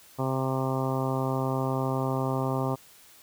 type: harmonic tone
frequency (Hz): 132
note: C3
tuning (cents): +16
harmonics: 1 / 2 / 3 / 4 / 5 / 6 / 7 / 8 / 9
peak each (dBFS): -29 / -32 / -34 / -35 / -36 / -37 / -37 / -38 / -39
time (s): 0.18-2.76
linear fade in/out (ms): 20
effects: white hiss -54 dBFS RMS until 3.22 s